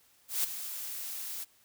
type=noise with ADSR envelope; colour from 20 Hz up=blue; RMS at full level=-28 dBFS; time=0.28-1.45 s; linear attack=160 ms; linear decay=10 ms; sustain=-11 dB; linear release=22 ms; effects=white hiss -65 dBFS RMS until 1.64 s